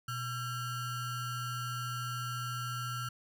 square ring-modulated tone, 740 Hz, F#5, in tune, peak -33 dBFS, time 0.08-3.09 s, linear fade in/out 5 ms, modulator 617 Hz, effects none

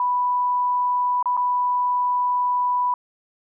sine tone with dropouts, 987.8 Hz, B5, in tune, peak -18 dBFS, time 0-2.94 s, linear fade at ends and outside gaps 2 ms, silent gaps 1.227-1.257 / 1.368-1.374 s, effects none

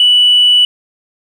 sine tone, 2960 Hz, F#7, in tune, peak -4 dBFS, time 0-0.65 s, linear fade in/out 2 ms, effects tanh soft clip ceiling -1 dBFS + 7-bit

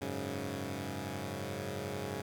10% pulse chord, F# suspended second, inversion none, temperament equal, 92.5 / 103.83 / 138.59 Hz, F#2 / G#2 / C#3, 0 / 0 / 0 cents, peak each -33 dBFS, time 0.01-2.22 s, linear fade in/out 10 ms, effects none

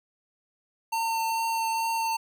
square tone with vibrato, 905 Hz, A5, 48 cents sharp, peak -26 dBFS, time 0.92-2.17 s, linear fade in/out 10 ms, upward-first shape triangle, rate 2.3 Hz, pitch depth 12 cents each way, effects none

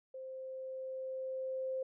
sine tone with level ramp, 523.3 Hz, C5, in tune, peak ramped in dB -43 to -34 dBFS, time 0.14-1.83 s, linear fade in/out 5 ms, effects none

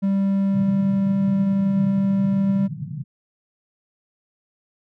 triangle tone, 196 Hz, G3, in tune, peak -15 dBFS, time 0.02-2.68 s, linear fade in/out 20 ms
pink band-pass noise, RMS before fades -30 dBFS, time 0.52-3.04 s, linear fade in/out 20 ms, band 130 to 170 Hz, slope 48 dB/octave
effects none

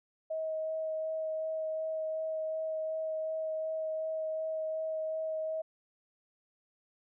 sine tone with vibrato, 634 Hz, D#5, 32 cents sharp, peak -32 dBFS, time 0.3-5.62 s, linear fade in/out 10 ms, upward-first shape sine, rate 2.7 Hz, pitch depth 9 cents each way, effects none

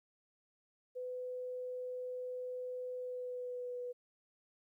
sine tone with pitch glide, 502 to 492.2 Hz, B4 to B4, +28 to -6 cents, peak -39 dBFS, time 0.95-3.93 s, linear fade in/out 20 ms, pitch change -34 cents, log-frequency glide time 2.96-3.81 s, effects 13-bit

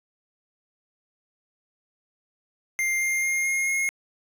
square tone with pitch steps, 2100 / 2113 / 2127 / 2140 / 2154 Hz, C7 / C7 / C7 / C7 / C7, +6 / +16 / +28 / +38 / +50 cents, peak -23 dBFS, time 2.79-3.89 s, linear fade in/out 0 ms, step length 220 ms, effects resampled to 32000 Hz + 10-bit

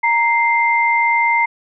sine tone pair together, 932.3 / 2093 Hz, A#5 / C7, 0 / 0 cents, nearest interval octave + major second, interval 1400 cents, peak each -15 dBFS, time 0.03-1.46 s, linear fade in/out 10 ms, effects none

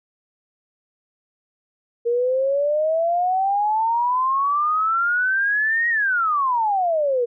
sine exponential two-way sweep, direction up then down, 466.2 to 1900 to 466.2 Hz, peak -17 dBFS, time 2.05-7.26 s, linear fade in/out 20 ms, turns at 5.89 s, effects none

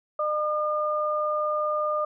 sine tone pair together, 605 / 1210 Hz, D#5 / D#6, -49 / -49 cents, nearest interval octave, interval 1200 cents, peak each -26 dBFS, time 0.19-2.05 s, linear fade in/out 5 ms, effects none

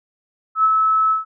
sine tone with ADSR envelope, 1300 Hz, E6, 24 cents flat, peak -10 dBFS, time 0.55-1.25 s, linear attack 90 ms, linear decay 41 ms, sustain -3 dB, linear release 140 ms, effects none

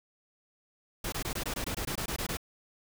pink noise bursts, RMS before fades -34 dBFS, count 13, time 1.04-2.371 s, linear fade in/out 5 ms, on 83 ms, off 21 ms, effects none

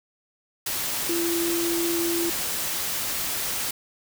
sine tone in noise, 339.2 Hz, E4, 50 cents sharp, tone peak -24 dBFS, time 1.09-2.3 s, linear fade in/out 5 ms, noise white, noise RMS -28 dBFS, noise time 0.66-3.71 s, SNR +1 dB, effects none

